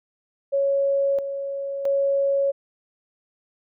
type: tone with tremolo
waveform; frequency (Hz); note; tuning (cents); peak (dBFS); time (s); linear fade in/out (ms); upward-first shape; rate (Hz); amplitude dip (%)
sine; 554.4; C#5; 0; -18; 0.52-2.52; 20; square; 0.75; 60
effects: none